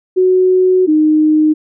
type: tone pair in turn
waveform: sine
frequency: 370 / 308.1 Hz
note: F#4 / D#4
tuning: 0 / -17 cents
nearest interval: minor third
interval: 317 cents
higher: first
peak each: -7 dBFS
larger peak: neither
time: 0.16-0.87 / 0.87-1.54 s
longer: first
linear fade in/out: 20 ms
effects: none